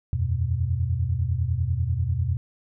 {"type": "chord", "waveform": "sine", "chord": "E suspended second", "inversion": "none", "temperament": "equal", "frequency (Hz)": [82.41, 92.5, 123.47], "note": ["E2", "F#2", "B2"], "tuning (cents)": [0, 0, 0], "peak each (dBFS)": -26, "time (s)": [0.13, 2.37], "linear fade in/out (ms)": 0, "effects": []}